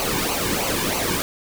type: noise with flanger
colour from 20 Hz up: pink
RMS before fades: -23 dBFS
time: 0-1.22 s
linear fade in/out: 0 ms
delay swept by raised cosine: 0.56 to 1.55 ms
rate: 3.1 Hz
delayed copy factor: -0.7
effects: none